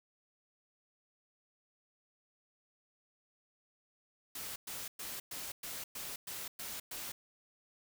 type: noise bursts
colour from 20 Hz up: white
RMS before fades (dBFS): -43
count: 9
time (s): 4.35-7.12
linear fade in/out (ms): 5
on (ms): 210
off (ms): 110
effects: none